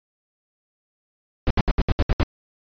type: noise bursts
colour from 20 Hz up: brown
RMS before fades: -17 dBFS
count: 8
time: 1.47-2.232 s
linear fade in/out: 0 ms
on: 34 ms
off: 70 ms
effects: resampled to 11025 Hz